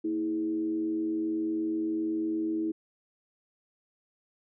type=tone with frequency modulation; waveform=sine; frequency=322.7 Hz; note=E4; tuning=37 cents flat; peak=-27 dBFS; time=0.04-2.72 s; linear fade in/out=10 ms; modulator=92 Hz; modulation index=0.46; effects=none